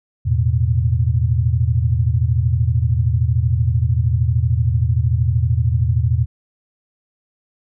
sine chord, E suspended fourth, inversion none, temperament equal with one note detuned, 82.41 / 110.38 / 123.47 Hz, E2 / A2 / B2, 0 / +6 / 0 cents, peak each -18 dBFS, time 0.25-6.26 s, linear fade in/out 20 ms, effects none

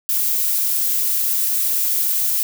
violet noise, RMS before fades -19 dBFS, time 0.09-2.43 s, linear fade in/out 0 ms, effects none

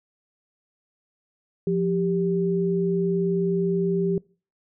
sine tone pair together, 175.2 / 393.3 Hz, F3 / G4, +6 / +6 cents, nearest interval octave + major second, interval 1400 cents, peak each -23 dBFS, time 1.67-4.18 s, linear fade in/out 2 ms, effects noise-tail reverb RT60 0.4 s tail -25 dB re dry

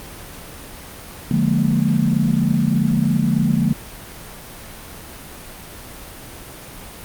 sine chord, Bb dominant seventh, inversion first, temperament just, 145.68 / 174.81 / 209.8 / 233.1 Hz, D3 / F3 / Ab3 / Bb3, -14 / +2 / +18 / 0 cents, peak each -20 dBFS, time 1.31-3.73 s, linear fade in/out 2 ms, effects pink hiss -36 dBFS RMS until 7.04 s + Opus 32 kbps

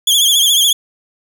sawtooth tone with vibrato, 3306 Hz, G#7, 9 cents flat, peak -6 dBFS, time 0.07-0.73 s, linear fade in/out 5 ms, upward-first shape triangle, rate 14 Hz, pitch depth 100 cents each way, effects none

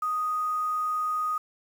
sine tone with quantisation, 1244.5 Hz, D#6, in tune, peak -25 dBFS, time 0.02-1.38 s, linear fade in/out 5 ms, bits 8, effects none

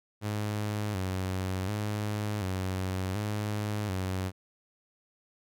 sawtooth tone with vibrato, 99.2 Hz, G2, 21 cents sharp, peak -26 dBFS, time 0.21-4.32 s, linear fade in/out 50 ms, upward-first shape square, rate 0.68 Hz, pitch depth 95 cents each way, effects none

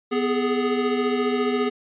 square tone cluster, 248.2 / 411.9 / 426.5 Hz, B3 / G#4 / G#4, +9 / -14 / +46 cents, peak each -25 / -24 / -30 dBFS, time 0.11-1.7 s, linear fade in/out 20 ms, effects resampled to 8000 Hz

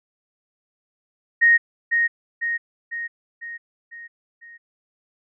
sine tone with echo, 1864.7 Hz, A#6, in tune, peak -11 dBFS, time 1.41-1.58 s, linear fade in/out 20 ms, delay 500 ms, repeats 6, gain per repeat -5 dB, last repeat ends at 4.58 s, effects none

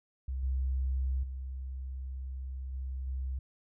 sine tone with level steps, 65.41 Hz, C2, in tune, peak -32 / -28 / -36 / -34 / -32 dBFS, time 0.28-3.39 s, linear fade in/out 5 ms, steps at 0.43 / 1.23 / 2.73 / 3.07 s, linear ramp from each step 5 ms, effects none

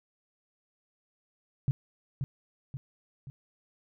sine tone with echo, 134.9 Hz, C#3, 47 cents flat, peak -22 dBFS, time 1.68-1.71 s, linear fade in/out 0 ms, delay 530 ms, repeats 3, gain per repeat -6 dB, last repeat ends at 3.3 s, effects none

